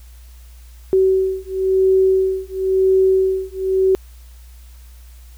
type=beating tone pair; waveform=sine; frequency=379.2 / 380.17 Hz; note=F#4 / F#4; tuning=+43 / +47 cents; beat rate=0.97 Hz; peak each=-16 dBFS; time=0.93-3.95 s; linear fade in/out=0 ms; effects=added 60 Hz sine -38 dBFS peak until 5.37 s + white hiss -52 dBFS RMS until 5.37 s